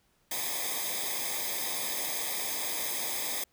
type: noise with comb filter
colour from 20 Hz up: white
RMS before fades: -33 dBFS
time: 0.31-3.44 s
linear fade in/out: 5 ms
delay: 0.7 ms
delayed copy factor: -0.9
effects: pink hiss -70 dBFS RMS until 3.52 s